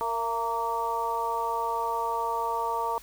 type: harmonic tone with a mistuned harmonic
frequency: 230.8 Hz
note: A#3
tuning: 17 cents flat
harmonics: 2 / 3 / 4 / 5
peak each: -34 / -36 / -28 / -33 dBFS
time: 0.01-2.98 s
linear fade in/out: 0 ms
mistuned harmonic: 3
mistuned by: -39 cents
effects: added 50 Hz sine -54 dBFS peak until 3.02 s + white hiss -51 dBFS RMS until 3.02 s